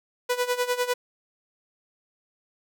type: tone with tremolo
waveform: sawtooth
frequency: 493.3 Hz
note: B4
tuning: 2 cents flat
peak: -17 dBFS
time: 0.29-0.94 s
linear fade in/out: 10 ms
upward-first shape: sine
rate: 10 Hz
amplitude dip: 80%
effects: none